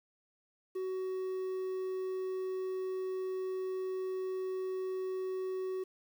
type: tone with quantisation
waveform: triangle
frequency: 374.7 Hz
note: F#4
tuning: 22 cents sharp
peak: -32 dBFS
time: 0.75-5.84 s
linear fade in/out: 10 ms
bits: 10
effects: none